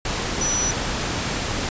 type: tone in noise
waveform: sine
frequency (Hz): 5910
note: F#8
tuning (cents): -3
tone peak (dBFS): -21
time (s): 0.41-0.71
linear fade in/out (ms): 2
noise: pink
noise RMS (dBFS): -25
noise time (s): 0.05-1.69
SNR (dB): +1
effects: resampled to 16000 Hz